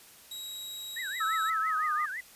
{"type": "tone", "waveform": "sawtooth", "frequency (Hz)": 3833, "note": "A#7", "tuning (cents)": 47, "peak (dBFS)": -35, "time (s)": [0.31, 1.5], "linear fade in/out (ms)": 5}
{"type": "tone with vibrato", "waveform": "sine", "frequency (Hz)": 1742, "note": "A6", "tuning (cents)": -18, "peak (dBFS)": -34, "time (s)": [0.96, 2.21], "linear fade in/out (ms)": 10, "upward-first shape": "triangle", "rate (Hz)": 5.9, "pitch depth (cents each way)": 300}
{"type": "tone with pitch glide", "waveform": "sine", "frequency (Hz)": [1303, 1222.8], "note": ["E6", "D#6"], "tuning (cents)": [-20, -30], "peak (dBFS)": -27, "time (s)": [1.2, 2.06], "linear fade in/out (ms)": 10, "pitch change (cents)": -110, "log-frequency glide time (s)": [1.61, 1.92]}
{"effects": ["white hiss -54 dBFS RMS until 2.35 s", "resampled to 32000 Hz"]}